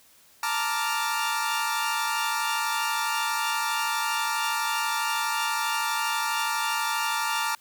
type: chord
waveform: sawtooth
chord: Bb major seventh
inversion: third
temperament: equal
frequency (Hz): 880 / 932.3 / 1174.7 / 1396.9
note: A5 / Bb5 / D6 / F6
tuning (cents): 0 / 0 / 0 / 0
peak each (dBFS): -27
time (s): 0.43-7.55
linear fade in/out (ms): 2
effects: white hiss -57 dBFS RMS until 7.6 s